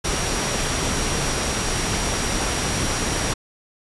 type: tone in noise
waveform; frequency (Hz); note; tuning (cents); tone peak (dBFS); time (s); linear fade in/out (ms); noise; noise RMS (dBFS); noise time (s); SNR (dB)
sine; 5680; F8; +28; -32; 0.04-3.34; 10; pink; -23; 0.04-3.34; -12
effects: resampled to 24000 Hz